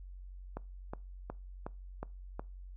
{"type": "click train", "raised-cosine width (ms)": 1, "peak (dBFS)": -25, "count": 6, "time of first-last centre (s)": [0.57, 2.395], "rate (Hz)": 2.74, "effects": ["noise-tail reverb RT60 0.3 s tail -23 dB re dry", "added 46 Hz sine -45 dBFS peak until 2.76 s"]}